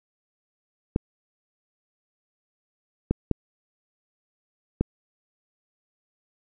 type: clicks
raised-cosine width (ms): 3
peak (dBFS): -8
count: 4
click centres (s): 0.961 / 3.11 / 3.313 / 4.81
effects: none